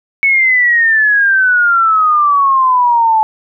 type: exponential sweep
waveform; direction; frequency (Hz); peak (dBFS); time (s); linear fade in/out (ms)
sine; down; 2222 to 864; -7; 0.23-3.23; 0
effects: none